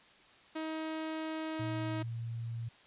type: tone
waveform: sawtooth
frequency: 316.6 Hz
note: D#4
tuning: 30 cents sharp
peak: -32 dBFS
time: 0.55-2.03 s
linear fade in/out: 10 ms
type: tone with pitch glide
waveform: sine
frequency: 116.54 to 115.67 Hz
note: A#2 to A#2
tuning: 0 to -13 cents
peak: -36 dBFS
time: 1.59-2.69 s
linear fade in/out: 10 ms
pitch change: -13 cents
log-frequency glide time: 1.88-1.99 s
effects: white hiss -60 dBFS RMS until 2.86 s + resampled to 8000 Hz